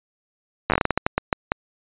slowing click train, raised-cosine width 0.5 ms, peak -3 dBFS, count 14, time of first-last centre 0.7-1.519 s, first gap 9 ms, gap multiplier 1.29, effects resampled to 8000 Hz

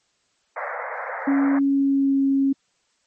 pink band-pass noise, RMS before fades -30 dBFS, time 0.56-1.59 s, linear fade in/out 5 ms, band 490 to 2100 Hz, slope 96 dB/octave
sine tone with pitch glide, 277.2 to 273.1 Hz, C#4 to C#4, 0 to -26 cents, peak -16 dBFS, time 1.27-2.53 s, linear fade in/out 10 ms, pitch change -26 cents, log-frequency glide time 1.63-2.23 s
effects white hiss -67 dBFS RMS until 3.06 s + MP3 32 kbps

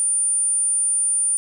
sine tone, 9240 Hz, D9, 29 cents flat, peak -17 dBFS, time 0-1.37 s, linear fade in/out 0 ms, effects none

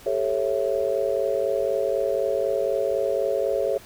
sine chord, A dominant seventh, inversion third, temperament just, 396 / 440 / 550 / 660 Hz, G4 / A4 / C#5 / E5, +18 / 0 / -14 / +2 cents, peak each -28 / -27 / -24 / -29 dBFS, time 0.06-3.78 s, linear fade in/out 5 ms, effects pink hiss -47 dBFS RMS until 3.85 s

